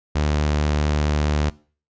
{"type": "tone", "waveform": "sawtooth", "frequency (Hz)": 74.6, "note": "D2", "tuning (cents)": 28, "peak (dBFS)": -14, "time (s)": [0.15, 1.5], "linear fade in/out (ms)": 10, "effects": ["noise-tail reverb RT60 0.4 s tail -21 dB re dry", "resampled to 16000 Hz"]}